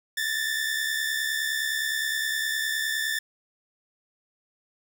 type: tone pair together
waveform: sawtooth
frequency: 1738 / 1807.7 Hz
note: A6 / A6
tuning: -22 / +46 cents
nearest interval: minor second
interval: 68 cents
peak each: -25 dBFS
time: 0.17-3.19 s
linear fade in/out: 5 ms
effects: none